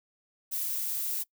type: noise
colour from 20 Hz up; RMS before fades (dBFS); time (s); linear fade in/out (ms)
violet; -32; 0.51-1.24; 20
effects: noise-tail reverb RT60 0.1 s tail -23 dB re dry